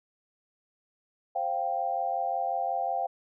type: chord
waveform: sine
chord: C suspended fourth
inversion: none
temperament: equal with one note detuned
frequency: 528.1 / 698.5 / 784 Hz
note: C5 / F5 / G5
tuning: +16 / 0 / 0 cents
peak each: -36 / -30 / -30 dBFS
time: 1.35-3.07 s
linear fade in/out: 10 ms
effects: none